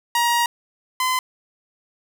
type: tone pair in turn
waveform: sawtooth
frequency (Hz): 947 / 1022.9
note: A#5 / C6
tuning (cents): +27 / -39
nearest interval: minor second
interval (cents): 134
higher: second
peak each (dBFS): -13 / -15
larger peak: first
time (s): 0.15-0.46 / 1-1.19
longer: first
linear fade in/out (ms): 2
effects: none